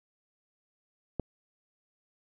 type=click; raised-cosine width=2 ms; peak=-17 dBFS; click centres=1.197 s; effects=none